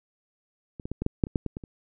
clicks, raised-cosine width 3 ms, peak -25 / -21 / -18 / -16 / -11 / -8 / -25 / -11 / -16 / -21 / -28 dBFS, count 11, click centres 0.798 / 0.855 / 0.916 / 1.02 / 1.064 / 1.238 / 1.269 / 1.358 / 1.463 / 1.569 / 1.638 s, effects none

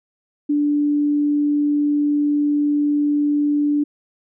sine tone, 292.7 Hz, D4, 6 cents flat, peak -15 dBFS, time 0.49-3.84 s, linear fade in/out 10 ms, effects none

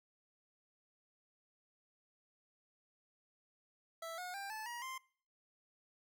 25% pulse tone with pitch steps, 659.3 / 723.1 / 793.2 / 870 / 954.2 / 1046.6 Hz, E5 / F#5 / G5 / A5 / A#5 / C6, 0 / -40 / +20 / -20 / +40 / 0 cents, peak -39 dBFS, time 4.02-4.98 s, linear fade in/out 5 ms, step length 160 ms, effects noise-tail reverb RT60 0.5 s tail -23 dB re dry

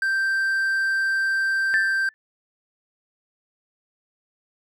triangle tone, 1568 Hz, G6, in tune, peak -18 dBFS, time 0.02-2.09 s, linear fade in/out 2 ms
sine tone with exponential decay, 1759 Hz, A6, 1 cent flat, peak -16 dBFS, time 1.74-2.14 s, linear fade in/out 0 ms, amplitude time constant 86 ms
effects none

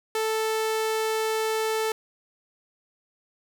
sawtooth tone, 440 Hz, A4, in tune, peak -20 dBFS, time 0.15-1.92 s, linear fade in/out 2 ms, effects none

